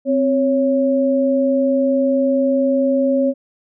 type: tone pair together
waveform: sine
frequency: 261.6 / 553.9 Hz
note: C4 / C#5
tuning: 0 / -1 cents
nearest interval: octave + minor second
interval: 1299 cents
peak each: -16 dBFS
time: 0.05-3.34 s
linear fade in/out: 50 ms
effects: none